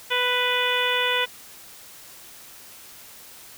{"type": "harmonic tone", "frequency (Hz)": 495, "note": "B4", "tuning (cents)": 4, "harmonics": [1, 2, 3, 4, 5, 6, 7], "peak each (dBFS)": [-28, -28, -28, -28, -28, -28, -28], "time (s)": [0.1, 1.26], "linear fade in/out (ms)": 20, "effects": ["white hiss -45 dBFS RMS until 3.57 s"]}